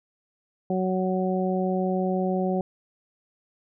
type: harmonic tone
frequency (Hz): 186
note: F#3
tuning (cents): +9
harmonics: 1 / 2 / 3 / 4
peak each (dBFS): -25 / -28 / -30 / -31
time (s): 0.7-2.61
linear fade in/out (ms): 2
effects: none